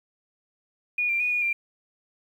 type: tone with pitch steps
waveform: sine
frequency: 2450 / 2371 / 2464 / 2447 / 2377 Hz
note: D#7 / D7 / D#7 / D#7 / D7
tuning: -27 / +16 / -17 / -29 / +20 cents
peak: -22 dBFS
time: 0.98-1.53 s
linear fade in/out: 5 ms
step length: 110 ms
effects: 9-bit